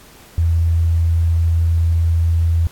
sine tone, 83.2 Hz, E2, 17 cents sharp, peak -12 dBFS, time 0.38-2.67 s, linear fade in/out 0 ms, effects pink hiss -44 dBFS RMS until 2.71 s + AAC 64 kbps

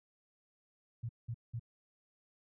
sine tone bursts, 116.5 Hz, A#2, 1 cent flat, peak -36 dBFS, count 3, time 1.03-1.596 s, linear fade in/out 10 ms, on 62 ms, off 190 ms, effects none

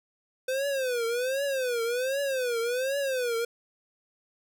square tone with vibrato, 509 Hz, C5, 48 cents flat, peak -27 dBFS, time 0.48-3.45 s, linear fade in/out 5 ms, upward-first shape triangle, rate 1.3 Hz, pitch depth 200 cents each way, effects none

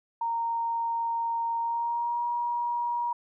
sine tone with pitch glide, 926 to 954.2 Hz, A#5 to A#5, -12 to +40 cents, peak -26 dBFS, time 0.21-3.13 s, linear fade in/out 5 ms, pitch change +52 cents, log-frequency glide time 1.58-2.25 s, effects none

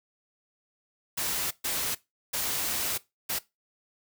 white noise bursts at uneven times, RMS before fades -30 dBFS, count 4, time 1.17-1.51 / 1.64-1.95 / 2.33-2.98 / 3.29-3.39 s, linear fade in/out 10 ms, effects noise-tail reverb RT60 0.2 s tail -19 dB re dry

